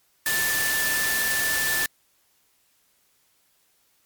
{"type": "tone in noise", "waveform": "sine", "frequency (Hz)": 1760, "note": "A6", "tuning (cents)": 0, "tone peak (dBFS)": -24, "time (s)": [0.26, 1.86], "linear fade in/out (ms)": 2, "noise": "white", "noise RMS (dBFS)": -26, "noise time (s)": [0.26, 1.86], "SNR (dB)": -1, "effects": ["white hiss -65 dBFS RMS until 4.05 s", "MP3 96 kbps"]}